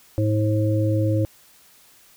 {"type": "harmonic tone", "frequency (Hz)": 107, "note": "A2", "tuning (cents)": -48, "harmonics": [1, 3, 5], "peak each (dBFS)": [-19, -24, -26], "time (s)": [0.18, 1.25], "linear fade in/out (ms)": 0, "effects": ["white hiss -53 dBFS RMS until 2.16 s"]}